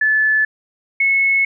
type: tone pair in turn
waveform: sine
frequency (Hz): 1735 / 2192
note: A6 / C#7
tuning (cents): -25 / -20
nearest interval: major third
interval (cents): 405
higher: second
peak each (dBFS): -12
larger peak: neither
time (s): 0.01-0.45 / 1-1.45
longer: second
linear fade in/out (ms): 5
effects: none